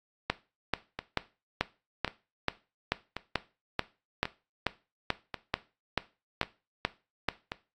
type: two click trains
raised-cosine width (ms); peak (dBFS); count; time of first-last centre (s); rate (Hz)
0.3; -17 / -9; 7 / 17; 0.99-7.519 / 0.3-7.287; 0.919 / 2.29
effects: noise-tail reverb RT60 0.3 s tail -17 dB re dry + AAC 48 kbps